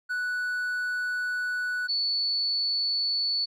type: tone pair in turn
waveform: triangle / sine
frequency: 1480 / 4450 Hz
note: F#6 / C#8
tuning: 0 / +6 cents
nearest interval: octave + perfect fifth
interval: 1906 cents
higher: second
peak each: -25 / -24 dBFS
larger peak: second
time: 0.09-1.88 / 1.88-3.46 s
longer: first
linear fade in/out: 20 ms
effects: none